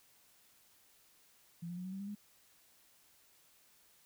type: tone with pitch steps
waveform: sine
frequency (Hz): 170 / 175.59 / 181.36 / 187.32 / 193.48 / 199.84 / 206.4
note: F3 / F3 / F#3 / F#3 / G3 / G3 / G#3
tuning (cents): -46 / +10 / -34 / +22 / -22 / +34 / -10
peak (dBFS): -40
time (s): 1.62-2.152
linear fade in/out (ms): 10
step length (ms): 76
effects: white hiss -67 dBFS RMS until 4.05 s